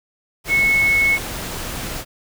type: tone in noise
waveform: sine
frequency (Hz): 2196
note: C#7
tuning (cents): -17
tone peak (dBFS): -13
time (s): 0.48-1.19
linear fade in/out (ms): 50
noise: pink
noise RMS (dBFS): -28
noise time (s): 0.44-2.05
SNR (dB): +12
effects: none